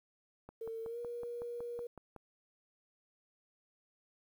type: click train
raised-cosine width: 1 ms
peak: -35 dBFS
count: 10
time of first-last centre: 0.49-2.163 s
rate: 5.38 Hz
type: tone with pitch glide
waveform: sine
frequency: 452 to 476.9 Hz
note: A4 to A#4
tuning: +47 to +39 cents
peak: -39 dBFS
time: 0.61-1.87 s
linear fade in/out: 5 ms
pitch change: +92 cents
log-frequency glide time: 0.85-0.99 s
effects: 11-bit